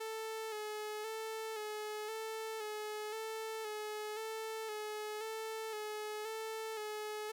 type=tone with vibrato; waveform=sawtooth; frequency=433.4 Hz; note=A4; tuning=26 cents flat; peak=-36 dBFS; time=0-7.32 s; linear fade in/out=10 ms; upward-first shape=square; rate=0.96 Hz; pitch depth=34 cents each way; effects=none